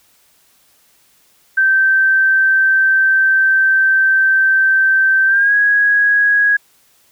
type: tone with pitch glide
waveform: sine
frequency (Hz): 1555 to 1657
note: G6 to G#6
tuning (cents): -14 to -4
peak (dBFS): -9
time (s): 1.57-6.57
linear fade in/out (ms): 10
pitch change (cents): +110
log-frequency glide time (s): 5.26-5.54
effects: white hiss -54 dBFS RMS until 7.11 s